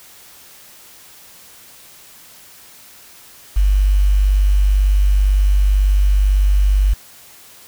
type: tone with quantisation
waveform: sine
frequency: 49 Hz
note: G1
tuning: in tune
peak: -10 dBFS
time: 3.56-6.94 s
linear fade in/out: 10 ms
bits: 6
effects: white hiss -43 dBFS RMS until 7.67 s